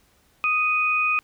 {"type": "tone pair together", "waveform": "sine", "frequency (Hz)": [1244.5, 2489], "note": ["D#6", "D#7"], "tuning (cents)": [0, 0], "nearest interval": "octave", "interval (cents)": 1200, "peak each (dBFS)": [-24, -20], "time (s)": [0.44, 1.19], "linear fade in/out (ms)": 0, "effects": ["pink hiss -61 dBFS RMS until 1.23 s"]}